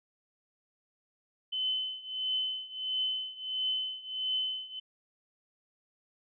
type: tone with tremolo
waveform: sine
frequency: 3041 Hz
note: F#7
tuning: 47 cents sharp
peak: -27 dBFS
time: 1.52-4.8 s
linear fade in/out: 10 ms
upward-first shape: triangle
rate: 1.5 Hz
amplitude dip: 90%
effects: none